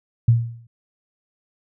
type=tone with exponential decay; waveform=sine; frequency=116.54 Hz; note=A#2; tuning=in tune; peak=-8 dBFS; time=0.28-0.67 s; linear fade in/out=5 ms; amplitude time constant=83 ms; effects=none